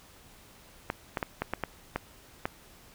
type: clicks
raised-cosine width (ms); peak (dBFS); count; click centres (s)
0.5; -14; 8; 0.901 / 1.172 / 1.228 / 1.42 / 1.536 / 1.637 / 1.96 / 2.455
effects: pink hiss -55 dBFS RMS until 2.94 s